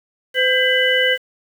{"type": "tone cluster", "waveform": "sine", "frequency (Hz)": [510, 1588, 2012, 2980], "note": ["C5", "G6", "B6", "F#7"], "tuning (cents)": [-44, 22, 32, 12], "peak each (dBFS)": -19, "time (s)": [0.34, 1.18], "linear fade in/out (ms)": 50, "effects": ["7-bit"]}